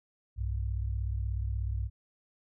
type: tone pair together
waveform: sine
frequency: 62.4 / 98.98 Hz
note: B1 / G2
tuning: +19 / +17 cents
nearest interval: minor sixth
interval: 798 cents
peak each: -31 / -34 dBFS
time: 0.36-1.9 s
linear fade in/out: 50 ms
effects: none